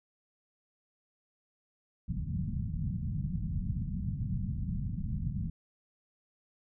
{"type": "low-pass noise", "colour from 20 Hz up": "white", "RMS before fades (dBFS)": -34, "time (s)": [2.08, 5.5], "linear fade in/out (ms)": 5, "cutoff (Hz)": 200, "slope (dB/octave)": 48, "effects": []}